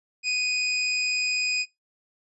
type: tone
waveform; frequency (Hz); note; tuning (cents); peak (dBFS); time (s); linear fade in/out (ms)
25% pulse; 2489; D#7; 0; -19; 0.23-1.66; 50
effects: noise-tail reverb RT60 0.2 s tail -24 dB re dry + resampled to 24000 Hz